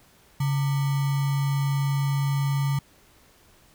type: tone with sample-and-hold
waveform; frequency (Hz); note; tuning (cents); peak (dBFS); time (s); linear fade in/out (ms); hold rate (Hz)
sine; 139.4; C#3; +10; -21; 0.4-2.79; 5; 1050
effects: pink hiss -57 dBFS RMS until 3.74 s